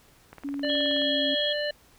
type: click train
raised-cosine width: 0.5 ms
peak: -28 dBFS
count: 14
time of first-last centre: 0.33-1.018 s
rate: 18.9 Hz
type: tone with pitch glide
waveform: sine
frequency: 281 to 274.9 Hz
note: C#4 to C#4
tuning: +24 to -14 cents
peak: -29 dBFS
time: 0.44-1.35 s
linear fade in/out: 10 ms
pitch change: -38 cents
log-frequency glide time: 0.71-1.23 s
type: harmonic tone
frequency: 591 Hz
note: D5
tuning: 11 cents sharp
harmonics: 1 / 3 / 5 / 7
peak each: -28 / -33 / -35 / -36 dBFS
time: 0.63-1.71 s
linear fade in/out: 5 ms
type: tone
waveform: sine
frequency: 3290 Hz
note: G#7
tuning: 17 cents flat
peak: -26 dBFS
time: 0.69-1.53 s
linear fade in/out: 5 ms
effects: pink hiss -58 dBFS RMS until 1.98 s